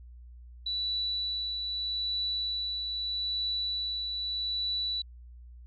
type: tone with tremolo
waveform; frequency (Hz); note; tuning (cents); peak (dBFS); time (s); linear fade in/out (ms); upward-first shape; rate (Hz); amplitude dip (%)
sine; 3951; B7; 0; -28; 0.66-5.02; 5; triangle; 0.8; 35
effects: added 60 Hz sine -46 dBFS peak until 5.66 s